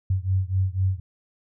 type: beating tone pair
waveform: sine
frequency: 92.8 / 96.8 Hz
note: F#2 / G2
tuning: +6 / -21 cents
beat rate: 4 Hz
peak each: -23 / -24 dBFS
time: 0.1-1 s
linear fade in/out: 5 ms
effects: none